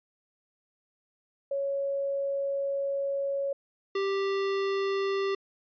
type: tone pair in turn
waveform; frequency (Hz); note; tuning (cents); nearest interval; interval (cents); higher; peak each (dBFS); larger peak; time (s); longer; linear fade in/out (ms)
sine / square; 555 / 392.4; C#5 / G4; +2 / +2; tritone; 600; first; -27; neither; 1.51-3.53 / 3.95-5.35; first; 5
effects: resampled to 11025 Hz